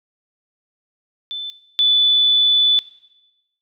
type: tone pair in turn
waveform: sine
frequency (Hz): 3520 / 3482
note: A7 / A7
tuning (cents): 0 / -19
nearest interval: unison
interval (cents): 19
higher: first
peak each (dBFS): -24 / -12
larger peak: second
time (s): 1.31-1.5 / 1.79-2.79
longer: second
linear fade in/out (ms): 0
effects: noise-tail reverb RT60 1.0 s tail -18 dB re dry